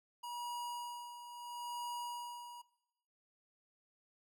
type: tone with tremolo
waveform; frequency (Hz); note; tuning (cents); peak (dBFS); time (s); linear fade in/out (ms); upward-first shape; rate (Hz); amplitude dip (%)
square; 961; B5; -48; -40; 0.23-2.62; 10; sine; 0.75; 65
effects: noise-tail reverb RT60 0.8 s tail -18 dB re dry